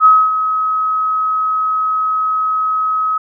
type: tone with ADSR envelope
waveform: sine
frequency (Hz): 1275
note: D#6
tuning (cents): +42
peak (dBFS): -3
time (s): 0-3.18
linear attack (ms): 51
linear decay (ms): 250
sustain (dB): -10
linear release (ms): 6
effects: none